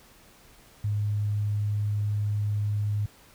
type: tone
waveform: sine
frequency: 104 Hz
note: G#2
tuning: 3 cents sharp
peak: -24 dBFS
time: 0.84-3.06 s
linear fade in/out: 5 ms
effects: pink hiss -55 dBFS RMS until 3.34 s